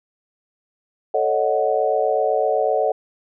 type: chord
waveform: sine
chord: D# half-diminished seventh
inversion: second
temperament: equal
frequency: 440 / 554.4 / 622.3 / 740 Hz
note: A4 / C#5 / D#5 / F#5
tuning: 0 / 0 / 0 / 0 cents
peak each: -22 dBFS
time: 1.14-2.92 s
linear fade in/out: 5 ms
effects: none